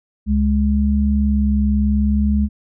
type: tone pair together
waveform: sine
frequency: 69.7 / 208.4 Hz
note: C#2 / G#3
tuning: +10 / +6 cents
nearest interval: octave + perfect fifth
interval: 1896 cents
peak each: -16 dBFS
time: 0.26-2.49 s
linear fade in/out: 50 ms
effects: none